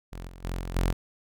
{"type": "tone with level steps", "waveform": "sawtooth", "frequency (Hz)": 44.07, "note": "F1", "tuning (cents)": 16, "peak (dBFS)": [-33, -40, -26, -29, -19], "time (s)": [0.12, 0.93], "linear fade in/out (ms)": 10, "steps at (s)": [0.28, 0.44, 0.6, 0.75], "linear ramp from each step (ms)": 10, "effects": []}